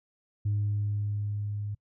sine tone with level ramp, 103.3 Hz, G#2, 9 cents flat, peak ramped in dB -23 to -31 dBFS, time 0.45-1.75 s, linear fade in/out 10 ms, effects noise-tail reverb RT60 0.1 s tail -26 dB re dry + tanh soft clip ceiling -22 dBFS

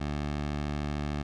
15% pulse tone, 73.4 Hz, D2, in tune, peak -24 dBFS, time 0-1.23 s, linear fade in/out 10 ms, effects low-pass 5000 Hz 12 dB/octave

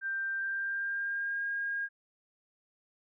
sine tone with pitch glide, 1575 to 1623 Hz, G6 to G#6, +8 to -40 cents, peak -31 dBFS, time 0.01-1.89 s, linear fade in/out 50 ms, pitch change +52 cents, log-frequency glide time 0.35-1.46 s, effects none

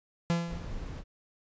45% pulse tone with exponential decay, 170 Hz, F3, 46 cents flat, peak -23 dBFS, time 0.3-0.86 s, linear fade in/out 0 ms, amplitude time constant 120 ms
brown noise, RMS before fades -38 dBFS, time 0.47-1.04 s, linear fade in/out 50 ms
effects resampled to 16000 Hz

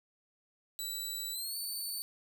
15% pulse tone with pitch glide, 3951 to 4512 Hz, B7 to C#8, 0 to +30 cents, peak -30 dBFS, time 0.79-2.02 s, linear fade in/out 0 ms, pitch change +230 cents, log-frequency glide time 1.32-1.57 s, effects none

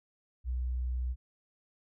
sine tone, 62.2 Hz, B1, 13 cents sharp, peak -30 dBFS, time 0.44-1.16 s, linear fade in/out 50 ms, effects none

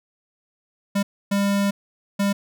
square tone bursts at uneven times, 200 Hz, G3, 35 cents sharp, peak -19 dBFS, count 3, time 0.95-1.03 / 1.31-1.71 / 2.19-2.33 s, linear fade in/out 10 ms, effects none

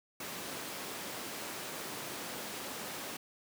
pink high-pass noise, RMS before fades -42 dBFS, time 0.2-3.17 s, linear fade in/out 5 ms, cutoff 230 Hz, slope 12 dB/octave, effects none

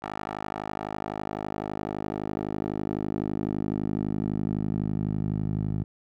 10% pulse tone with band-pass filter sweep, 51.91 Hz, G#1, in tune, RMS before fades -30 dBFS, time 0.02-5.84 s, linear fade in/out 10 ms, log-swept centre 1000 to 130 Hz, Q 1.2, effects none

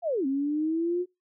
sine linear two-way sweep, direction down then up, 720 to 264.8 to 363.4 Hz, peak -24 dBFS, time 0.02-1.06 s, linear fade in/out 50 ms, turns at 0.26 s, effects noise-tail reverb RT60 0.2 s tail -22 dB re dry

